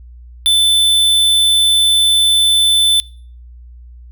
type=tone; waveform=square; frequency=3520 Hz; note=A7; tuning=in tune; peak=-9 dBFS; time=0.46-3 s; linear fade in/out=0 ms; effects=noise-tail reverb RT60 0.5 s tail -26 dB re dry + added 60 Hz sine -34 dBFS peak until 4.11 s